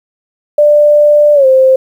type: tone with pitch glide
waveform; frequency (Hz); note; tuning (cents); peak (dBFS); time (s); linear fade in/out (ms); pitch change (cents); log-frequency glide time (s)
sine; 592 to 524.4; D5 to C5; +14 to +4; -3; 0.58-1.76; 5; -210; 1.34-1.46
effects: 7-bit